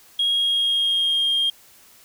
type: tone with pitch glide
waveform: sine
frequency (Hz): 3282 to 3218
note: G#7 to G7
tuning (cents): -21 to +45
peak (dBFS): -16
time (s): 0.19-1.5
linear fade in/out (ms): 5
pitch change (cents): -34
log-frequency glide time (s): 0.3-1.31
effects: tanh soft clip ceiling -15 dBFS + white hiss -51 dBFS RMS until 2.04 s